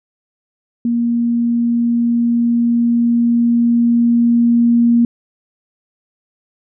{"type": "tone with level ramp", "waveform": "sine", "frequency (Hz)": 235.8, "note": "A#3", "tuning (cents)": 20, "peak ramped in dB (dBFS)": [-13, -8], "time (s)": [0.85, 5.05], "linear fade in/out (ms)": 2, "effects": []}